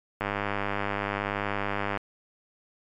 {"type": "click train", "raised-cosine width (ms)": 0.5, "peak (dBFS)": -13, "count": 179, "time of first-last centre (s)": [0.21, 1.972], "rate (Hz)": 101, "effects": ["MP3 96 kbps"]}